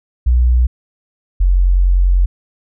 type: tone pair in turn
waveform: sine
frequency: 60.9 / 45.19 Hz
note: B1 / F#1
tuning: -24 / -40 cents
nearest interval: perfect fourth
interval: 516 cents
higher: first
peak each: -8 dBFS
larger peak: neither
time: 0.26-0.67 / 1.4-2.26 s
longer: second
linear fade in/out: 10 ms
effects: none